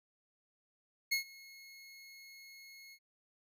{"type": "tone with ADSR envelope", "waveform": "25% pulse", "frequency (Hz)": 2170, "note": "C#7", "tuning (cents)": -37, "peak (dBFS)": -25, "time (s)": [1.11, 2.99], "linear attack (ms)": 15, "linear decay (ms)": 110, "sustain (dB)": -24, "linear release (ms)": 63, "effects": []}